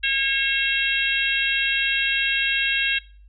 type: harmonic tone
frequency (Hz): 543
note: C#5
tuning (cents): -36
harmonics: 3 / 4 / 5 / 6 / 7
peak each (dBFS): -25 / -28 / -23 / -27 / -30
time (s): 0.03-2.99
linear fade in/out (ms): 10
effects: noise-tail reverb RT60 0.4 s tail -19 dB re dry + added 50 Hz sine -45 dBFS peak until 3.28 s